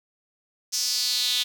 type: tone with high-pass filter sweep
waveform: sawtooth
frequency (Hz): 246.9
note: B3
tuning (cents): 0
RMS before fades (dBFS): -25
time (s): 0.72-1.44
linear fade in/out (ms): 20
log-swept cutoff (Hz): 5600 to 3500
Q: 4.8
effects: none